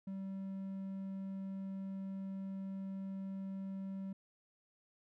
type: tone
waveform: triangle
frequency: 193.1 Hz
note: G3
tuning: 26 cents flat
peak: -38 dBFS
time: 0.07-4.13 s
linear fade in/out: 5 ms
effects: none